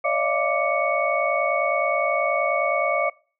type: tone cluster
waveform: sine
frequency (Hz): 564 / 614 / 683 / 1172 / 2223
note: C#5 / D#5 / F5 / D6 / C#7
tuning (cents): +30 / -23 / -39 / -4 / +4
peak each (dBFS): -26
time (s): 0.04-3.1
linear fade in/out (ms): 10
effects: noise-tail reverb RT60 0.4 s tail -24 dB re dry